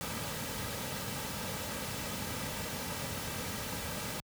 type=noise with comb filter; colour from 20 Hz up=pink; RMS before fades=-38 dBFS; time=0.01-4.2 s; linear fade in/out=0 ms; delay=2.8 ms; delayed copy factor=-0.5; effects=high-pass 60 Hz 12 dB/octave